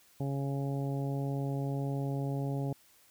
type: harmonic tone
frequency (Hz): 138.59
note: C#3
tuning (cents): 0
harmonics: 1 / 2 / 3 / 4 / 5 / 6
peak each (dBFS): -32 / -38 / -42 / -44 / -46 / -48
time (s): 0.2-2.73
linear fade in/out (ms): 5
effects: white hiss -63 dBFS RMS until 3.1 s